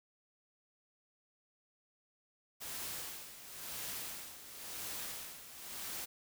white noise with tremolo, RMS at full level -42 dBFS, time 2.6-6.06 s, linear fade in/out 20 ms, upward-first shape sine, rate 0.96 Hz, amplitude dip 70%, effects none

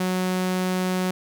sawtooth tone, 184.2 Hz, F#3, 7 cents flat, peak -18 dBFS, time 0-1.11 s, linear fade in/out 5 ms, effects none

